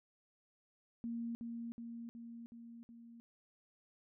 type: tone with echo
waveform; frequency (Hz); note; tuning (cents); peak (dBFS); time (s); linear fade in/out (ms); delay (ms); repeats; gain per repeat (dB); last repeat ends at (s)
sine; 233.1; A#3; 0; -38; 1.04-1.35; 0; 370; 5; -3; 3.2
effects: none